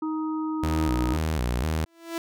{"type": "harmonic tone", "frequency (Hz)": 313.4, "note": "D#4", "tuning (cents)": 13, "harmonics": [1, 3, 4], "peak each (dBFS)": [-26, -37, -38], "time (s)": [0.02, 1.17], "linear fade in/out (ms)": 5}
{"type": "tone with vibrato", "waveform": "sawtooth", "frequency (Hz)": 69.3, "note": "C#2", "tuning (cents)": 0, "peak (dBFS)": -20, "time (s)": [0.63, 1.85], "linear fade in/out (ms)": 5, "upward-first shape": "square", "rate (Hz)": 2, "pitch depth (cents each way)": 230}
{"type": "tone with exponential growth", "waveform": "sawtooth", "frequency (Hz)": 333.2, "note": "E4", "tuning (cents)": 19, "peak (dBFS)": -22, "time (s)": [1.86, 2.18], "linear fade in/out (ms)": 1, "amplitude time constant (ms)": 68}
{"effects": []}